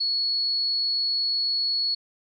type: tone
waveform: sine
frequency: 4374 Hz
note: C#8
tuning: 24 cents flat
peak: -22 dBFS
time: 0-1.95 s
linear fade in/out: 10 ms
effects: none